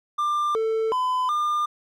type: tone with pitch steps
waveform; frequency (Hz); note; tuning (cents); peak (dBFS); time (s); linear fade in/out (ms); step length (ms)
triangle; 1191 / 444.4 / 1011 / 1203; D6 / A4 / B5 / D6; +24 / +17 / +40 / +41; -19; 0.18-1.66; 10; 370
effects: none